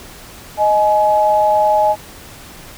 sine tone pair together, 622 / 844.9 Hz, D#5 / G#5, -1 / +30 cents, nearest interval perfect fourth, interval 531 cents, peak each -14 / -12 dBFS, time 0.57-1.96 s, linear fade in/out 50 ms, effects pink hiss -37 dBFS RMS until 2.77 s

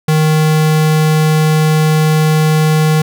square tone, 155.56 Hz, D#3, in tune, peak -9 dBFS, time 0.08-3.02 s, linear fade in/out 5 ms, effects none

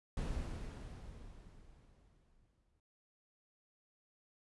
brown noise with exponential decay, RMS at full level -37 dBFS, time 0.17-2.8 s, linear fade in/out 2 ms, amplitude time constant 570 ms, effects resampled to 24000 Hz

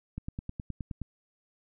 click train, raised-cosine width 5 ms, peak -23 dBFS, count 9, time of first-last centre 0.18-1.017 s, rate 9.56 Hz, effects none

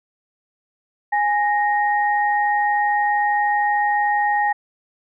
sine tone pair together, 828.4 / 1864.7 Hz, G#5 / A#6, -5 / 0 cents, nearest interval octave + major second, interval 1405 cents, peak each -17 / -22 dBFS, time 1.12-4.53 s, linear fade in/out 10 ms, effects none

